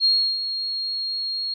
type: tone with ADSR envelope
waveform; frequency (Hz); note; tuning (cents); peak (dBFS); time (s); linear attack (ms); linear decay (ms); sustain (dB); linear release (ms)
sine; 4274; C8; +36; -14; 0-1.54; 46; 330; -10; 6
effects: none